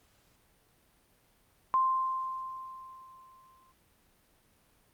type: tone with exponential decay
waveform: sine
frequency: 1046.5 Hz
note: C6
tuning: in tune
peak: -22 dBFS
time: 1.74-3.72 s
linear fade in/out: 0 ms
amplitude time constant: 430 ms
effects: pink hiss -67 dBFS RMS until 4.93 s + Opus 48 kbps